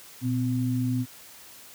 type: tone pair together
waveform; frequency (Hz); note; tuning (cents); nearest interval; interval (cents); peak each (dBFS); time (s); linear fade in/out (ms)
sine; 120.1 / 254.5; B2 / C4; -48 / -48; octave + minor second; 1300; -26; 0.21-1.06; 50
effects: white hiss -48 dBFS RMS until 1.74 s + high-pass 60 Hz 12 dB/octave